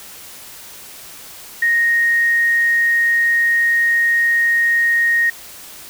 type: tone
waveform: sine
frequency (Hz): 1864.7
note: A#6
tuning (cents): 0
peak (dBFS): -12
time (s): 1.62-5.3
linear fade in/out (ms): 5
effects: white hiss -37 dBFS RMS until 5.89 s